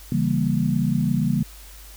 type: chord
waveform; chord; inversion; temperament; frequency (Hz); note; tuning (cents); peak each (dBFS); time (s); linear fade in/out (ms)
sine; C# diminished seventh; none; equal; 138.59 / 164.81 / 196 / 233.1; C#3 / E3 / G3 / Bb3; 0 / 0 / 0 / 0; -24; 0.12-1.43; 2
effects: added 50 Hz sine -42 dBFS peak until 1.96 s + white hiss -46 dBFS RMS until 1.96 s